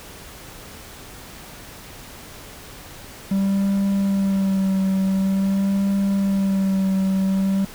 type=tone with vibrato; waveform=triangle; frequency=194.4 Hz; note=G3; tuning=14 cents flat; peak=-15 dBFS; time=3.31-7.65 s; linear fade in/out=5 ms; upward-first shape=sine; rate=0.47 Hz; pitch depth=27 cents each way; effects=pink hiss -40 dBFS RMS until 7.74 s